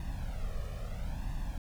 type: noise with flanger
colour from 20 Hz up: brown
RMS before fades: -36 dBFS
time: 0-1.58 s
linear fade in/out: 2 ms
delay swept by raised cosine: 1.1 to 1.69 ms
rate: 0.75 Hz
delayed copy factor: +0.9
effects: none